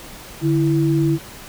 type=tone pair together; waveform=sine; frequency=147 / 330 Hz; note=D3 / E4; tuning=+2 / +2 cents; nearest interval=octave + major second; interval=1400 cents; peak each=-17 dBFS; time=0.41-1.19 s; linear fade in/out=50 ms; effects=pink hiss -38 dBFS RMS until 1.48 s